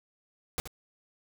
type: noise with echo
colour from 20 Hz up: pink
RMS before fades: -31 dBFS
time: 0.58-0.6 s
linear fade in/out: 0 ms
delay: 75 ms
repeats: 1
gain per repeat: -10 dB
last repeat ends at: 0.675 s
effects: none